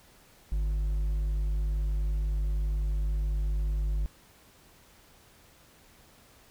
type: tone with hard clipping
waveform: triangle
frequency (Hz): 51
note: G#1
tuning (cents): -31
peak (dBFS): -27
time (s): 0.52-4.06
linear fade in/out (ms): 0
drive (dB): 7
effects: pink hiss -58 dBFS RMS until 6.5 s